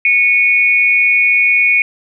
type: tone pair together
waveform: sine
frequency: 2209 / 2459 Hz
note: C#7 / D#7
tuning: -7 / -21 cents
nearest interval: major second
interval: 186 cents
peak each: -11 dBFS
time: 0.05-1.82 s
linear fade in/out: 2 ms
effects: none